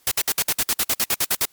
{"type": "noise bursts", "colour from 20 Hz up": "white", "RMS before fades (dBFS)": -20, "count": 14, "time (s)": [0.07, 1.453], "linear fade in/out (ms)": 2, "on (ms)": 44, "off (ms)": 59, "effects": ["white hiss -58 dBFS RMS until 1.52 s", "MP3 96 kbps"]}